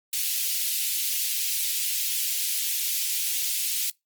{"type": "high-pass noise", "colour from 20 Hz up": "white", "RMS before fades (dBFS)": -27, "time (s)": [0.13, 3.9], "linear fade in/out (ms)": 2, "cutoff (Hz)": 2500, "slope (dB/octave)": 24, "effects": ["noise-tail reverb RT60 0.2 s tail -26 dB re dry", "Opus 24 kbps"]}